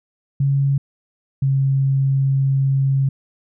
sine tone pair in turn, 138.59 / 135.89 Hz, C#3 / C#3, 0 / -34 cents, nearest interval unison, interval 34 cents, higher first, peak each -14 dBFS, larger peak neither, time 0.4-0.78 / 1.42-3.09 s, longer second, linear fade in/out 5 ms, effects none

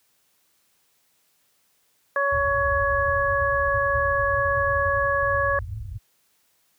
harmonic tone, 560 Hz, C#5, 18 cents sharp, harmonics 1 / 2 / 3, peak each -24 / -24 / -24 dBFS, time 2.16-5.59 s, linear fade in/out 2 ms
pink low-pass noise, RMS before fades -29 dBFS, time 2.31-5.98 s, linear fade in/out 10 ms, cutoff 120 Hz, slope 96 dB/octave
effects white hiss -66 dBFS RMS until 6.78 s + high-pass 60 Hz 12 dB/octave

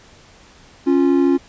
triangle tone pair together, 275.8 / 349.2 Hz, C#4 / F4, -9 / 0 cents, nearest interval major third, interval 409 cents, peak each -12 / -14 dBFS, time 0.86-1.38 s, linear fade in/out 20 ms, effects pink hiss -47 dBFS RMS until 1.48 s + resampled to 16000 Hz

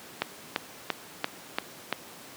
click train, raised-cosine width 0.3 ms, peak -9 dBFS, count 6, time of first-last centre 0.22-1.926 s, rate 2.93 Hz, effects pink hiss -46 dBFS RMS until 2.36 s + high-pass 200 Hz 12 dB/octave

